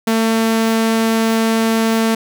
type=tone; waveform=sawtooth; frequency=224.6 Hz; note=A3; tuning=36 cents sharp; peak=-9 dBFS; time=0.07-2.15 s; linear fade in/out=5 ms; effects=none